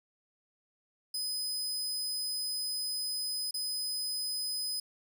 sawtooth tone with dropouts, 5020 Hz, D#8, 15 cents sharp, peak -30 dBFS, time 1.14-4.8 s, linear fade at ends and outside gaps 5 ms, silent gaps 3.51-3.541 s, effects none

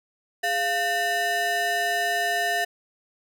square ring-modulated tone, 554.4 Hz, C#5, in tune, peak -20 dBFS, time 0.43-2.65 s, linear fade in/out 10 ms, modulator 1250 Hz, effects none

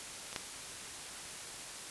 clicks, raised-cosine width 0.2 ms, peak -26 / -17 dBFS, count 2, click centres 0.329 / 0.362 s, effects white hiss -45 dBFS RMS until 1.9 s + resampled to 24000 Hz

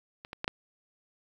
clicks, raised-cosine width 0.3 ms, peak -27 / -23 / -16 / -12 dBFS, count 4, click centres 0.249 / 0.331 / 0.444 / 0.479 s, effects 9-bit

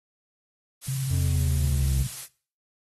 blue noise, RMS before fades -35 dBFS, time 0.81-2.28 s, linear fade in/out 50 ms
sine tone with pitch glide, 133.6 to 132.52 Hz, C3 to C3, +36 to +22 cents, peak -25 dBFS, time 0.88-2.07 s, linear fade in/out 5 ms, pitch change -14 cents, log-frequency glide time 1.65-1.95 s
triangle linear sweep, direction down, 90.4 to 64.2 Hz, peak -21 dBFS, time 1.1-2.04 s, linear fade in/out 20 ms
effects noise-tail reverb RT60 0.4 s tail -19 dB re dry + AAC 32 kbps

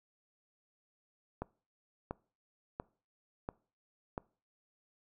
click train, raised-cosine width 1 ms, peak -23 dBFS, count 5, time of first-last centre 1.42-4.179 s, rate 1.45 Hz, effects noise-tail reverb RT60 0.4 s tail -23 dB re dry

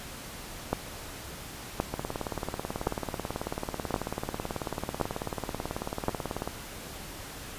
two click trains, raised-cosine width 1 ms, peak -17 / -11 dBFS, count 84 / 6, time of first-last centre 1.94-6.476 / 0.73-6.083 s, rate 18.3 / 0.934 Hz, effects pink hiss -42 dBFS RMS until 7.58 s + resampled to 32000 Hz

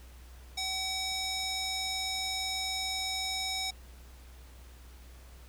square tone with band-pass filter, 759 Hz, F#5, 44 cents sharp, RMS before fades -34 dBFS, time 0.57-3.71 s, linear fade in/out 10 ms, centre 5000 Hz, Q 1.6, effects added 62 Hz sine -49 dBFS peak until 5.48 s + pink hiss -58 dBFS RMS until 5.48 s

